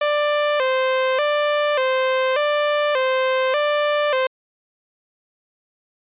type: tone with vibrato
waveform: sawtooth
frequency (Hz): 554.4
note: C#5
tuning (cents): 0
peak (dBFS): -13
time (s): 0.01-4.27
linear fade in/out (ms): 5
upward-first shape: square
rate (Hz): 0.85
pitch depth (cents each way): 110
effects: resampled to 8000 Hz